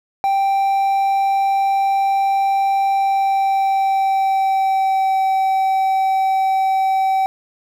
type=tone with pitch glide; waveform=triangle; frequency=784 to 768.3 Hz; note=G5 to G5; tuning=0 to -35 cents; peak=-12 dBFS; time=0.24-7.26 s; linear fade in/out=0 ms; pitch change=-35 cents; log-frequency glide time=2.9-5.18 s; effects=8-bit